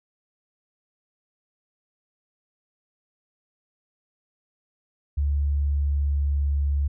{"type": "tone with pitch glide", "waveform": "sine", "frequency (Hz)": [71.7, 71.08], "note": ["D2", "C#2"], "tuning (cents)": [-41, 44], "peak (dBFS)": -20, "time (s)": [5.17, 6.88], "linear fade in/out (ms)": 10, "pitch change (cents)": -15, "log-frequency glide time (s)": [5.41, 6.48], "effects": []}